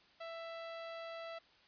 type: tone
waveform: sawtooth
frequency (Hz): 663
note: E5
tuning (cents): +10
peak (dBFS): -40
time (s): 0.2-1.39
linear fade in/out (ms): 10
effects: white hiss -66 dBFS RMS until 1.67 s + resampled to 11025 Hz